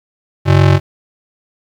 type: ring-modulated tone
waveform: square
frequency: 119.2 Hz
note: A#2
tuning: 39 cents sharp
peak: -4 dBFS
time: 0.45-0.8 s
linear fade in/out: 50 ms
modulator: 22.4 Hz
effects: low-pass 4000 Hz 12 dB/octave + 7-bit